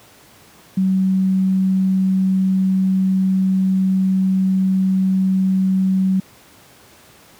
sine tone, 189.3 Hz, F#3, 40 cents sharp, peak -13 dBFS, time 0.77-6.2 s, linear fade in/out 5 ms, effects pink hiss -47 dBFS RMS until 7.39 s + high-pass 100 Hz 12 dB/octave

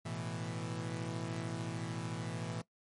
sawtooth chord, A suspended second, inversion none, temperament equal, 110 / 123.47 / 164.81 Hz, A2 / B2 / E3, 0 / 0 / 0 cents, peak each -38 / -39 / -37 dBFS, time 0.05-2.62 s, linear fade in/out 10 ms, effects noise-tail reverb RT60 0.1 s tail -19 dB re dry + MP3 48 kbps

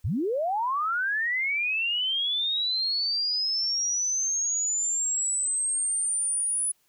sine linear sweep, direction up, 65.7 to 9956 Hz, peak -24 dBFS, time 0.04-6.72 s, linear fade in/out 10 ms, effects white hiss -68 dBFS RMS until 6.88 s

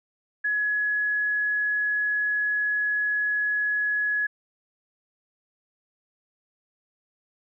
sine tone, 1687 Hz, G#6, 27 cents sharp, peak -22 dBFS, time 0.44-4.27 s, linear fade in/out 10 ms, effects none

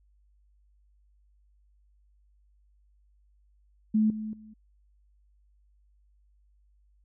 sine tone with level steps, 216.2 Hz, A3, 30 cents flat, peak -20 / -32 / -46 dBFS, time 3.94-4.54 s, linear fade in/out 10 ms, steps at 4.1 / 4.33 s, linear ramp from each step 2 ms, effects added 50 Hz sine -61 dBFS peak until 7.04 s

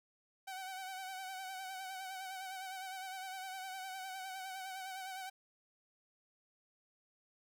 sawtooth tone with vibrato, 758 Hz, F#5, 42 cents sharp, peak -39 dBFS, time 0.47-5.3 s, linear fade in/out 10 ms, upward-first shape sine, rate 9.8 Hz, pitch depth 44 cents each way, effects none

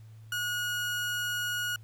30% pulse tone, 1449 Hz, F#6, 37 cents flat, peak -27 dBFS, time 0.32-1.76 s, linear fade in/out 2 ms, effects added 110 Hz sine -47 dBFS peak until 1.83 s + pink hiss -66 dBFS RMS until 1.83 s

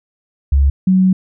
sine tone pair in turn, 69.3 / 187.05 Hz, C#2 / F#3, 0 / +19 cents, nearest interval octave + perfect fourth, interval 1719 cents, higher second, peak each -8 dBFS, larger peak neither, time 0.52-0.7 / 0.87-1.13 s, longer second, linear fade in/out 5 ms, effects none

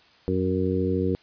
harmonic tone with a mistuned harmonic, 93.1 Hz, F#2, 11 cents sharp, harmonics 1 / 2 / 3 / 4 / 5, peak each -28 / -28 / -28 / -28 / -28 dBFS, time 0.28-1.15 s, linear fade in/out 0 ms, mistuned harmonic 1, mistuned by -48 cents, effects white hiss -56 dBFS RMS until 1.22 s + resampled to 11025 Hz

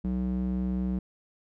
square tone with band-pass filter, 62.4 Hz, B1, 19 cents sharp, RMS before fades -29 dBFS, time 0.04-0.99 s, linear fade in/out 5 ms, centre 190 Hz, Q 2.1, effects none

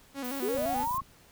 sawtooth tone with vibrato, 261.6 Hz, C4, in tune, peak -30 dBFS, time 0.14-0.87 s, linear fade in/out 50 ms, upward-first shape square, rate 5.8 Hz, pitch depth 96 cents each way
violet noise, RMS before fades -41 dBFS, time 0.24-0.98 s, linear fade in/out 5 ms
sine linear sweep, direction up, 353.8 to 1108.7 Hz, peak -28 dBFS, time 0.42-1.01 s, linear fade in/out 10 ms
click train, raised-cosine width 5 ms, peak -34 dBFS, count 14, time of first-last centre 0.55-1.018 s, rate 27.8 Hz
effects pink hiss -58 dBFS RMS until 1.31 s

